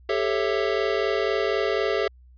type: chord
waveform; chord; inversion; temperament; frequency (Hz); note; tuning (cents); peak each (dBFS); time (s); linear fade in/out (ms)
square; A dominant seventh; third; just; 396 / 440 / 550 / 660; G4 / A4 / C#5 / E5; +18 / 0 / -14 / +2; -27 / -27 / -30 / -30; 0.09-2.08; 5
effects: added 62 Hz sine -48 dBFS peak until 2.37 s + resampled to 11025 Hz